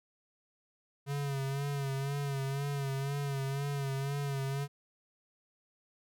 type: tone with vibrato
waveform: square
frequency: 139 Hz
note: C#3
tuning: 5 cents sharp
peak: -33 dBFS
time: 1.06-4.68 s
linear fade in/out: 50 ms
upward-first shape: sine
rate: 2 Hz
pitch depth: 48 cents each way
effects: none